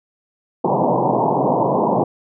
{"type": "band-pass noise", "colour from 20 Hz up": "white", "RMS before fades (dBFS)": -17, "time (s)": [0.64, 2.04], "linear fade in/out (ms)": 5, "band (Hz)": [120, 1000], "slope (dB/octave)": 96, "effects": []}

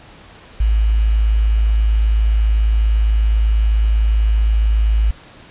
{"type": "tone with quantisation", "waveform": "sine", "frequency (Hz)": 53.9, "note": "A1", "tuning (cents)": -35, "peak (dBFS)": -11, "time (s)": [0.6, 5.11], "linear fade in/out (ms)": 5, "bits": 6, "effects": ["pink hiss -42 dBFS RMS until 5.5 s", "resampled to 8000 Hz"]}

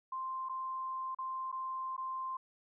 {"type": "tone with dropouts", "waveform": "sine", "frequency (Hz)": 1046.5, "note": "C6", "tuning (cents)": 0, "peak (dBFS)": -36, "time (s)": [0.12, 2.37], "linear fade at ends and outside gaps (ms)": 5, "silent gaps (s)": [[0.488, 0.494], [1.148, 1.186], [1.517, 1.525], [1.966, 1.978]], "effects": []}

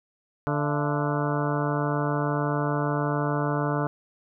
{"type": "harmonic tone with a mistuned harmonic", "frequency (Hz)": 146.7, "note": "D3", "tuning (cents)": -2, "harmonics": [1, 2, 3, 4, 5, 6, 7, 8, 9, 10], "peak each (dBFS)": [-27, -30, -32, -33, -34, -35, -35, -36, -37, -37], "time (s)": [0.47, 3.87], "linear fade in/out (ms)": 0, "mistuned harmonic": 5, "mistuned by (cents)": -110, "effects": []}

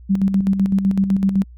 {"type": "tone with tremolo", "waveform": "sine", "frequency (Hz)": 194.3, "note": "G3", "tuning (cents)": -15, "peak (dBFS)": -12, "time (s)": [0.09, 1.44], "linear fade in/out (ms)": 20, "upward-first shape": "square", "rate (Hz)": 7.9, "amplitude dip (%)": 55, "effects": ["added 60 Hz sine -38 dBFS peak until 1.57 s"]}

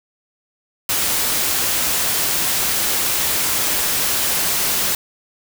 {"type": "noise", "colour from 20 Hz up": "white", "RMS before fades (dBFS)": -19, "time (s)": [0.89, 4.95], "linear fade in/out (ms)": 2, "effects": []}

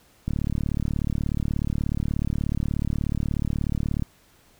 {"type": "click train", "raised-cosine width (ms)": 5, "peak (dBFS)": -13, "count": 138, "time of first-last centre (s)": [0.28, 4.023], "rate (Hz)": 36.6, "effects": ["pink hiss -58 dBFS RMS until 4.59 s"]}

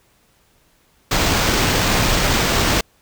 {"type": "noise with sample-and-hold", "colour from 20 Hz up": "pink", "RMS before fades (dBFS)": -17, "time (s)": [1.11, 2.81], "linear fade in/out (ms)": 5, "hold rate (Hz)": 11025, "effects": ["pink hiss -58 dBFS RMS until 3.01 s"]}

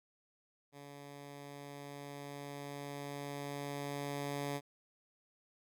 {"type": "tone with level ramp", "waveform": "10% pulse", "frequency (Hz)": 142.5, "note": "C#3", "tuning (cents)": 48, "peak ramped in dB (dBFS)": [-42, -28], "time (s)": [0.72, 4.61], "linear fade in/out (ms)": 50, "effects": []}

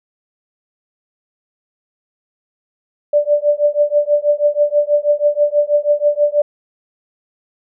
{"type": "tone with tremolo", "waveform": "sine", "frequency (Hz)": 588, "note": "D5", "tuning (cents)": 2, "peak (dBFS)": -7, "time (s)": [3.13, 6.42], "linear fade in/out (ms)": 5, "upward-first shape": "triangle", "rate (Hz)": 6.2, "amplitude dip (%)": 100, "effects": []}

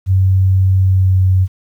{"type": "tone with pitch glide", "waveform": "sine", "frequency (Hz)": [94.7, 93.56], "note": ["F#2", "F#2"], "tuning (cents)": [41, 20], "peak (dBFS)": -8, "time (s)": [0.06, 1.48], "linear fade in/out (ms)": 50, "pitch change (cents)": -21, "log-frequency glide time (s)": [0.8, 1.21], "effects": ["8-bit"]}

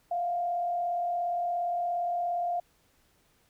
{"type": "tone with frequency modulation", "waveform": "sine", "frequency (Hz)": 700, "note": "F5", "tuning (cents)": 4, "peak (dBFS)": -27, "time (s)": [0.11, 2.6], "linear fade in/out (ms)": 5, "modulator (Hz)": 37.2, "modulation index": 0.46, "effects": ["pink hiss -67 dBFS RMS until 3.49 s"]}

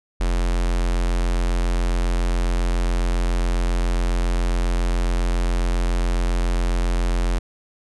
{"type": "tone with notch filter", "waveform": "square", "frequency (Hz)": 43.65, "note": "F1", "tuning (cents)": 0, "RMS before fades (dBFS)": -20, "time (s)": [0.2, 7.39], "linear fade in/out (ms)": 10, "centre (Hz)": 150, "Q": 1.7, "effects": ["resampled to 24000 Hz"]}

